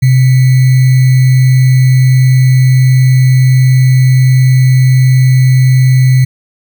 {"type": "tone with sample-and-hold", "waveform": "sine", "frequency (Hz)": 129.3, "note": "C3", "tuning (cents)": -20, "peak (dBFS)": -3, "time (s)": [0.02, 6.25], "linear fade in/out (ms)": 10, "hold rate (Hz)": 2100, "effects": []}